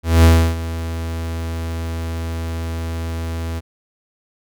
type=tone with ADSR envelope; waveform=45% pulse; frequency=82.41 Hz; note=E2; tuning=in tune; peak=-6 dBFS; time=0.03-3.61 s; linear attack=210 ms; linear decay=310 ms; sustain=-16 dB; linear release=30 ms; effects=none